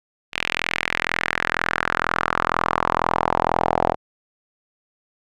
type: tone with band-pass filter sweep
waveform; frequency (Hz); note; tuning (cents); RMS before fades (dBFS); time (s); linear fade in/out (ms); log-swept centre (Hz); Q
sawtooth; 42.08; E1; +36; -22; 0.32-3.96; 50; 2600 to 740; 2.7
effects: none